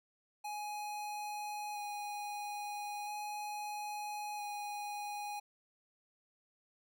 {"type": "tone with vibrato", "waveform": "square", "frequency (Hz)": 830.6, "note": "G#5", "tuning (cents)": 0, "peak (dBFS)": -40, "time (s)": [0.44, 5.4], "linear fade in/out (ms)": 10, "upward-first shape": "square", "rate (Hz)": 0.38, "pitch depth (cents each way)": 10, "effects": []}